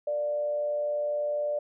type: tone with frequency modulation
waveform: sine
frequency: 590 Hz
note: D5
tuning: 8 cents sharp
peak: -26 dBFS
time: 0.07-1.59 s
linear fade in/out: 5 ms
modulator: 124 Hz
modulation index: 0.25
effects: none